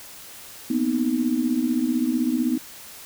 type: tone cluster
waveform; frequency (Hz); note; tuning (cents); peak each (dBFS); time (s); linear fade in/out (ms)
sine; 236.2 / 252 / 312.4; A#3 / B3 / D#4; +23 / +35 / +7; -27 / -22 / -25; 0.7-2.58; 5
effects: white hiss -42 dBFS RMS until 3.05 s